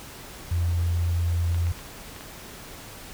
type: tone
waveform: sine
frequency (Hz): 85.6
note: F2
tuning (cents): -34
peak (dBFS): -21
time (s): 0.51-1.72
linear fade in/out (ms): 5
type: clicks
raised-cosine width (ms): 0.3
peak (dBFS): -25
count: 5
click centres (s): 1.546 / 1.669 / 1.79 / 2.163 / 2.209
effects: pink hiss -42 dBFS RMS until 3.13 s